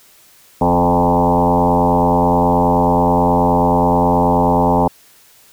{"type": "tone with frequency modulation", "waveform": "sine", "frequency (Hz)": 523.3, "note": "C5", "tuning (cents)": 0, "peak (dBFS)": -10, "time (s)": [0.61, 4.88], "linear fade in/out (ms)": 5, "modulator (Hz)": 89.4, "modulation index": 4.7, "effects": ["white hiss -48 dBFS RMS until 5.52 s"]}